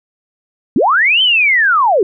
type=linear two-way sweep; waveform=sine; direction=up then down; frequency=182.5 to 3136 to 344.6 Hz; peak=-8 dBFS; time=0.76-2.03 s; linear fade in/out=2 ms; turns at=1.22 s; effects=none

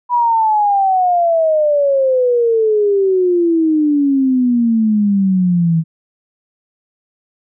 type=exponential sweep; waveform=sine; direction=down; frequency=984 to 160 Hz; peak=-10 dBFS; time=0.09-5.84 s; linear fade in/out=50 ms; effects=none

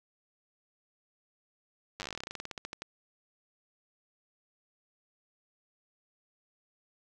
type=slowing click train; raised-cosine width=0.2 ms; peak=-21 dBFS; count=24; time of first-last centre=2-2.82 s; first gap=9 ms; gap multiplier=1.11; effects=none

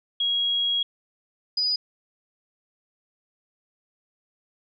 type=tone pair in turn; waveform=sine; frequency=3300 / 4944 Hz; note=G#7 / D#8; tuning=-12 / -12 cents; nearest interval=perfect fifth; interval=700 cents; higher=second; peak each=-21 dBFS; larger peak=neither; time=0.2-0.83 / 1.57-1.76 s; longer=first; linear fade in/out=5 ms; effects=none

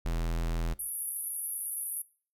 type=tone; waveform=square; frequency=41.56 Hz; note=E1; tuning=15 cents sharp; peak=-29 dBFS; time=0.05-0.74 s; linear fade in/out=10 ms
type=band-pass noise; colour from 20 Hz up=pink; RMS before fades=-36 dBFS; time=0.79-2.02 s; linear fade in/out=5 ms; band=10000 to 12000 Hz; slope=96 dB/octave
effects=noise-tail reverb RT60 0.4 s tail -20 dB re dry

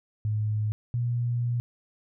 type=tone pair in turn; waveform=sine; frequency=106.9 / 120.17 Hz; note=A2 / B2; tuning=-49 / -47 cents; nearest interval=major second; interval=202 cents; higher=second; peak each=-24 dBFS; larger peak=neither; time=0.25-0.72 / 0.94-1.6 s; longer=second; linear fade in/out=0 ms; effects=none

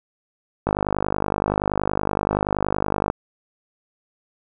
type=click train; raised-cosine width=1 ms; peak=-6 dBFS; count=124; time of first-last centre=0.67-3.101 s; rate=50.6 Hz; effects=none

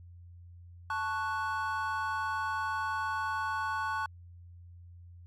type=chord; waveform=triangle; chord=F# minor; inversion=first; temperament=equal; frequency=880 / 1108.7 / 1480 Hz; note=A5 / C#6 / F#6; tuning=0 / 0 / 0 cents; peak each=-33 dBFS; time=0.9-4.06 s; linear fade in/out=2 ms; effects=added 87 Hz sine -48 dBFS peak until 5.26 s + MP3 64 kbps

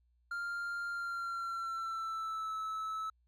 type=tone with pitch glide; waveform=triangle; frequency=1396.9 to 1303.4 Hz; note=F6 to E6; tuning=0 to -20 cents; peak=-34 dBFS; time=0.31-3.1 s; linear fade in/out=5 ms; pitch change=-120 cents; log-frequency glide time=0.9-2.55 s; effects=added 60 Hz sine -69 dBFS peak until 3.27 s

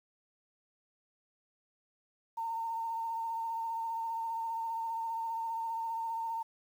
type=tone with vibrato; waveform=sine; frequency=910 Hz; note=A#5; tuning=42 cents flat; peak=-33 dBFS; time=2.37-6.43 s; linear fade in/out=10 ms; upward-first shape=sine; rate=15 Hz; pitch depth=22 cents each way; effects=10-bit

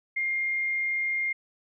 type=tone; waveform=sine; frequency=2119 Hz; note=C7; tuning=21 cents sharp; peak=-25 dBFS; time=0.16-1.33 s; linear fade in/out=10 ms; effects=none

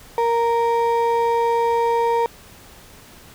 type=ring-modulated tone; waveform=triangle; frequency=698.5 Hz; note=F5; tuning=in tune; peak=-11 dBFS; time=0.18-2.26 s; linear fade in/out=0 ms; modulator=232 Hz; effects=pink hiss -45 dBFS RMS until 3.34 s

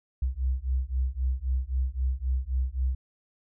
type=beating tone pair; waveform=sine; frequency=62.6 / 66.4 Hz; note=B1 / C2; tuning=+24 / +26 cents; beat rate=3.8 Hz; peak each=-28 dBFS; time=0.22-2.95 s; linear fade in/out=5 ms; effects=none

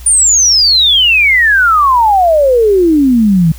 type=exponential sweep; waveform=sine; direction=down; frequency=9397 to 155.56 Hz; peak=-5 dBFS; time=0.06-3.52 s; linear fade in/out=5 ms; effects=added 60 Hz sine -27 dBFS peak until 3.58 s + white hiss -38 dBFS RMS until 3.58 s

